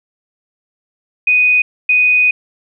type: tone bursts at uneven times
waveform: sine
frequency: 2489 Hz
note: D#7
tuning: in tune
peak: -8 dBFS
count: 2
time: 1.27-1.62 / 1.89-2.31 s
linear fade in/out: 5 ms
effects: none